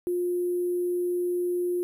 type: tone with sample-and-hold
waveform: sine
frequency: 354.4 Hz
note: F4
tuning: 25 cents sharp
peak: -24 dBFS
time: 0.07-1.83 s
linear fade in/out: 0 ms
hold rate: 11025 Hz
effects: none